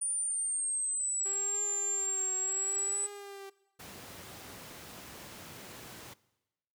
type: exponential two-way sweep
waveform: sine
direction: down then up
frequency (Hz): 9397 to 7230 to 7970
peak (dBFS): -30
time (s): 0.01-3.07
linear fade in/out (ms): 10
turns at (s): 1.71
type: tone with vibrato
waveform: sawtooth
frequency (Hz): 392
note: G4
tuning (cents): 0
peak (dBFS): -40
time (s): 1.25-3.5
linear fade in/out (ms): 10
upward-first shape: triangle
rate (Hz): 0.68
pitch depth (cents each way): 71
type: noise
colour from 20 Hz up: pink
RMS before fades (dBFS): -47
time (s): 3.79-6.14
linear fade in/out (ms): 10
effects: noise-tail reverb RT60 1.0 s tail -20 dB re dry + high-pass 100 Hz 12 dB/octave